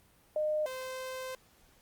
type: tone pair in turn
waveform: sine / sawtooth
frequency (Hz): 611 / 517.8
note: D#5 / C5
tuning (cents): -32 / -18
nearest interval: minor third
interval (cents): 286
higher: first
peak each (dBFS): -28 / -34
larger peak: first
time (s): 0.36-0.66 / 0.66-1.35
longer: second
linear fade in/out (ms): 2
effects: pink hiss -64 dBFS RMS until 1.81 s + Opus 32 kbps